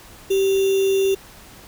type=tone with sample-and-hold; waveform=sine; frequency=387.8 Hz; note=G4; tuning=19 cents flat; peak=-15 dBFS; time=0.3-1.15 s; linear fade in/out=10 ms; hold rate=3150 Hz; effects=pink hiss -44 dBFS RMS until 1.67 s